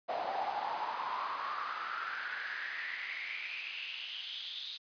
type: noise with high-pass filter sweep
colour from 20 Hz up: brown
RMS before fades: -39 dBFS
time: 0.08-4.78 s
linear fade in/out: 20 ms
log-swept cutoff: 690 to 3800 Hz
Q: 6.7
effects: resampled to 11025 Hz